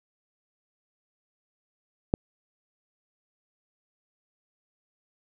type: click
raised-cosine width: 2 ms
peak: -8 dBFS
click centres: 2.139 s
effects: none